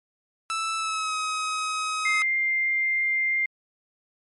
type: tone with pitch glide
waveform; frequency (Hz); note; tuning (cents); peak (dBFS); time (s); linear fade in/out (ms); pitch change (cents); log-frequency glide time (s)
sawtooth; 1318.5 to 1267.7; E6 to D#6; 0 to +32; -22; 0.5-2.22; 0; -68; 0.77-1.15
type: tone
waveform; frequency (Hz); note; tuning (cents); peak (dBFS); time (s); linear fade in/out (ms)
sine; 2101; C7; +7; -21; 2.05-3.46; 5
effects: MP3 48 kbps